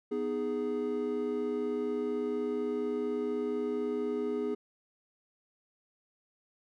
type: chord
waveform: triangle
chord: G# minor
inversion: first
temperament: equal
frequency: 246.9 / 311.1 / 415.3 Hz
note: B3 / D#4 / G#4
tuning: 0 / 0 / 0 cents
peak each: -34 / -36 / -30 dBFS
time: 0.11-4.55 s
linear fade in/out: 10 ms
effects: none